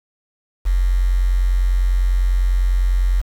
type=tone with quantisation; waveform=sine; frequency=45 Hz; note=F#1; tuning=47 cents flat; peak=-13 dBFS; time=0.65-3.22 s; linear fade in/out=20 ms; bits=6; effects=none